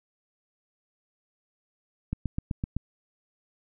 click train, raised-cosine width 5 ms, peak -16 dBFS, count 6, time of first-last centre 2.13-2.766 s, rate 7.86 Hz, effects none

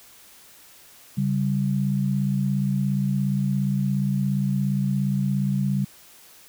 sine tone pair together, 138.43 / 195.6 Hz, C#3 / G3, -2 / -4 cents, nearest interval tritone, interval 598 cents, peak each -23 dBFS, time 1.17-5.85 s, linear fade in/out 10 ms, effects white hiss -50 dBFS RMS until 6.48 s

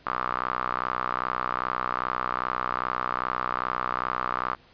sawtooth tone with band-pass filter, 62.5 Hz, B1, 21 cents sharp, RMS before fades -29 dBFS, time 0.06-4.55 s, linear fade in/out 5 ms, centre 1200 Hz, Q 5.7, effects pink hiss -56 dBFS RMS until 4.73 s + resampled to 11025 Hz

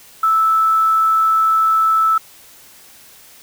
sine tone with quantisation, 1313 Hz, E6, 7 cents flat, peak -11 dBFS, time 0.23-2.18 s, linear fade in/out 5 ms, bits 6, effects white hiss -44 dBFS RMS until 3.42 s

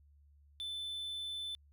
triangle tone, 3520 Hz, A7, in tune, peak -37 dBFS, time 0.6-1.55 s, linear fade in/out 0 ms, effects added 72 Hz sine -61 dBFS peak until 1.72 s

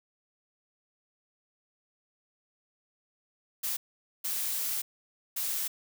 blue noise bursts at uneven times, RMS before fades -32 dBFS, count 3, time 3.63-3.77 / 4.24-4.82 / 5.36-5.68 s, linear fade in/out 10 ms, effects none

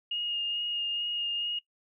sine tone with vibrato, 2849 Hz, F7, 34 cents sharp, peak -29 dBFS, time 0.11-1.59 s, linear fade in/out 5 ms, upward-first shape sine, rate 2.3 Hz, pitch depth 14 cents each way, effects noise-tail reverb RT60 0.1 s tail -19 dB re dry

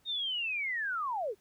sine linear sweep, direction down, 3729 to 362.3 Hz, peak -31 dBFS, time 0.05-1.35 s, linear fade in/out 50 ms, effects pink hiss -69 dBFS RMS until 1.4 s

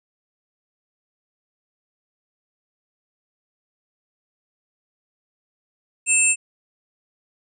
sine tone cluster, 2639 / 7500 / 8800 Hz, E7 / A#8 / C#9, +1 / +10 / -14 cents, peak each -19 dBFS, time 6.06-6.36 s, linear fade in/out 50 ms, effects none

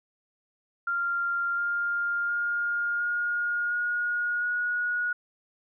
sine tone with pitch steps, 1391 / 1403.1 / 1415.3 / 1427.6 / 1440.1 / 1452.6 Hz, F6 / F6 / F6 / F6 / F#6 / F#6, -7 / +8 / +23 / +38 / -47 / -32 cents, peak -25 dBFS, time 0.87-5.13 s, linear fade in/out 5 ms, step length 710 ms, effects none

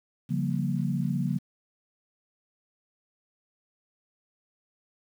sine chord, G half-diminished seventh, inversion second, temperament just, 141.12 / 176.4 / 196 / 235.2 Hz, Db3 / F3 / G3 / Bb3, +31 / +18 / 0 / +16 cents, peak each -29 / -30 / -33 / -32 dBFS, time 0.29-1.39 s, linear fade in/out 20 ms, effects 9-bit

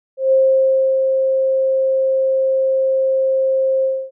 sine tone with ADSR envelope, 530 Hz, C5, 22 cents sharp, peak -9 dBFS, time 0.17-4.11 s, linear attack 150 ms, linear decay 660 ms, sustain -4 dB, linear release 270 ms, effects none

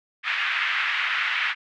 pink band-pass noise, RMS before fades -25 dBFS, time 0.23-1.55 s, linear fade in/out 50 ms, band 1500 to 2700 Hz, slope 24 dB/octave, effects none

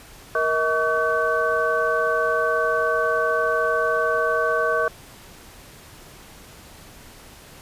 sine tone cluster, 469.5 / 636 / 1135 / 1523 Hz, A#4 / D#5 / C#6 / F#6, +12 / +38 / +41 / +50 cents, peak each -24 dBFS, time 0.35-4.88 s, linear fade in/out 2 ms, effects pink hiss -45 dBFS RMS until 7.61 s + resampled to 32000 Hz

